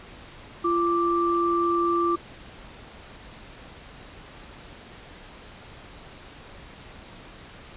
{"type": "tone pair together", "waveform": "sine", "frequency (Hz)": [343.2, 1174.7], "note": ["F4", "D6"], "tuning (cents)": [-30, 0], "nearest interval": "octave + major sixth", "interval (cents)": 2130, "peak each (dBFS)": -23, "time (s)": [0.64, 2.16], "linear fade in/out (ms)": 10, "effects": ["pink hiss -45 dBFS RMS until 7.76 s", "resampled to 8000 Hz"]}